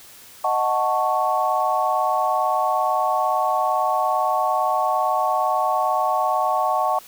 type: chord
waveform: sine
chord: D# half-diminished seventh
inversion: none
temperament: equal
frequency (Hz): 622.3 / 740 / 880 / 1108.7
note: D#5 / F#5 / A5 / C#6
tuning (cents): 0 / 0 / 0 / 0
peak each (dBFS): -25 / -22 / -24 / -23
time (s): 0.44-6.99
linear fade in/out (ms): 5
effects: white hiss -45 dBFS RMS until 7.07 s